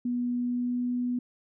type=tone with pitch glide; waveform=sine; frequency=244 to 246 Hz; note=B3 to B3; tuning=-21 to -7 cents; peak=-26 dBFS; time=0.05-1.19 s; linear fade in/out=5 ms; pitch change=+14 cents; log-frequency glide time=0.33-0.91 s; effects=none